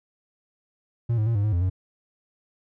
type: tone with pitch steps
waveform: triangle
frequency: 117.5 / 107.7 / 115.7 / 101.5 / 106.8 / 87.1 / 92.5 Hz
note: A#2 / A2 / A#2 / G#2 / G#2 / F2 / F#2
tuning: +14 / -37 / -13 / -39 / +49 / -4 / 0 cents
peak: -18 dBFS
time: 1.09-1.699 s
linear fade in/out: 10 ms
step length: 87 ms
effects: none